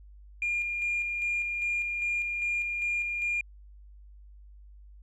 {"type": "tone with tremolo", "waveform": "sine", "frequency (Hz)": 2411, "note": "D7", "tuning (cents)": 45, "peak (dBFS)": -25, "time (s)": [0.42, 3.41], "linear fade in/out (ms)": 2, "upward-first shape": "square", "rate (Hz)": 2.5, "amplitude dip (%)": 35, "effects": ["tanh soft clip ceiling -23 dBFS", "added 50 Hz sine -48 dBFS peak until 5.02 s"]}